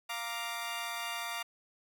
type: chord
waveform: 15% pulse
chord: Bb major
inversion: second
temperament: equal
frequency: 698.5 / 932.3 / 1174.7 Hz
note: F5 / Bb5 / D6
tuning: 0 / 0 / 0 cents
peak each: -34 dBFS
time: 0.09-1.43 s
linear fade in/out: 10 ms
effects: none